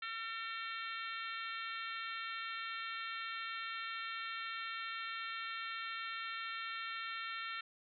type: harmonic tone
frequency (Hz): 452.4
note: A4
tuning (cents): +48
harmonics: 3 / 4 / 5 / 6 / 7 / 8 / 9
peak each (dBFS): -44 / -46 / -48 / -50 / -51 / -52 / -53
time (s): 0.02-7.61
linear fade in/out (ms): 5
effects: none